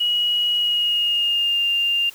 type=tone with pitch glide; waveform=sine; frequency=2905 to 2798 Hz; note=F#7 to F7; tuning=-32 to +3 cents; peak=-17 dBFS; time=0-2.1 s; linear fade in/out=10 ms; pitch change=-65 cents; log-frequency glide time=0.58-1.64 s; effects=white hiss -45 dBFS RMS until 2.14 s